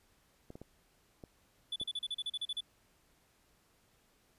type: clicks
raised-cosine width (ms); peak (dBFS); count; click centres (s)
2; -34; 5; 0.504 / 0.555 / 0.616 / 1.238 / 1.814
type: tone bursts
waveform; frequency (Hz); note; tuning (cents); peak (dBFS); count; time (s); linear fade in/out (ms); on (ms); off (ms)
triangle; 3464; A7; -28; -33; 12; 1.72-2.607; 5; 40; 37
effects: pink hiss -70 dBFS RMS until 4.38 s + resampled to 32000 Hz